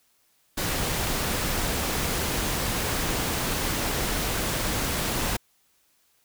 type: noise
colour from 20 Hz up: pink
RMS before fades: -27 dBFS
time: 0.57-5.37 s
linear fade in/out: 10 ms
effects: white hiss -66 dBFS RMS until 6.24 s